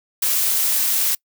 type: noise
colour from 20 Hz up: blue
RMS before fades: -19 dBFS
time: 0.22-1.15 s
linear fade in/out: 5 ms
effects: noise-tail reverb RT60 0.1 s tail -26 dB re dry